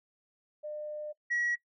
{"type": "tone pair in turn", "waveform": "sine", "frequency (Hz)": [602, 1917.3], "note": ["D5", "A#6"], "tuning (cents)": [43, 48], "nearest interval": "octave + minor sixth", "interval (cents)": 2005, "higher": "second", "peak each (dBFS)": [-36, -26], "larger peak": "second", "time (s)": [[0.63, 1.13], [1.3, 1.56]], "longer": "first", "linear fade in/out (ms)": 20, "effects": ["noise-tail reverb RT60 0.1 s tail -20 dB re dry", "tanh soft clip ceiling -25 dBFS"]}